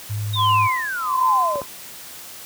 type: tone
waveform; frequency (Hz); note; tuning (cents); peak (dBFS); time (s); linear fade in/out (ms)
sine; 104.8; G#2; +16; -22; 0.09-0.68; 20
type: exponential sweep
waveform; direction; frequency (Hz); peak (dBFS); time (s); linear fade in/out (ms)
sine; down; 3787 to 540; -23; 0.33-1.61; 10
type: tone with tremolo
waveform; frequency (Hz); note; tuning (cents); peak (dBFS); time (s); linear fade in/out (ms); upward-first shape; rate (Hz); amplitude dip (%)
sine; 1028; C6; -31; -14; 0.35-1.68; 50; sine; 1.3; 100
type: clicks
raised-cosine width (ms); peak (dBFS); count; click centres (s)
1; -16; 2; 1.557 / 1.617
effects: white hiss -38 dBFS RMS until 2.45 s + high-pass 60 Hz 12 dB/octave